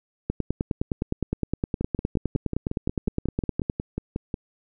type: two click trains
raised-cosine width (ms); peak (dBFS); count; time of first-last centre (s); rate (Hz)
3; -14 / -11; 15 / 34; 1.81-4.342 / 0.3-3.699; 5.53 / 9.71
effects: none